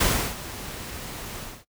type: noise with ADSR envelope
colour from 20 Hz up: pink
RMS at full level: -20 dBFS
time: 0-1.65 s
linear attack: 10 ms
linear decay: 330 ms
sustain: -16 dB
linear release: 230 ms
effects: noise-tail reverb RT60 0.1 s tail -21 dB re dry